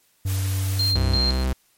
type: high-pass noise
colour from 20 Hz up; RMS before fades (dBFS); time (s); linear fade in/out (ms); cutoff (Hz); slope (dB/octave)
white; -34; 0.25-0.95; 50; 120; 96
type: tone with pitch glide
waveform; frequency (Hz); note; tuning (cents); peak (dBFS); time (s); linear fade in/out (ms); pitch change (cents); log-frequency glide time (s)
triangle; 95.6 to 96.43; G2 to G2; -43 to -28; -19; 0.25-1.17; 5; +15; 0.69-0.76
type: tone with tremolo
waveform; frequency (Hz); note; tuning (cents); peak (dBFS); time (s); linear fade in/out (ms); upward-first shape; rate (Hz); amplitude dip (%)
sine; 4186; C8; 0; -20; 0.79-1.44; 5; square; 2.9; 80
type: tone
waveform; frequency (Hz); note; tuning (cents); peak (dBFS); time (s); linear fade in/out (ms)
45% pulse; 64.8; C2; -16; -20; 0.95-1.53; 5
effects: white hiss -62 dBFS RMS until 1.77 s + MP3 64 kbps